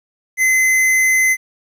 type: tone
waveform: square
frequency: 2048 Hz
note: C7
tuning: 38 cents flat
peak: -12 dBFS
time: 0.37-1.37 s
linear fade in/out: 50 ms
effects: resampled to 32000 Hz + 9-bit